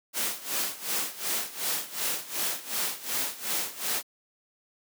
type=noise with tremolo; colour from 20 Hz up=white; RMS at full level=-28 dBFS; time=0.13-4.03 s; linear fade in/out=50 ms; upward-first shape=sine; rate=2.7 Hz; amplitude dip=85%; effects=high-pass 200 Hz 12 dB/octave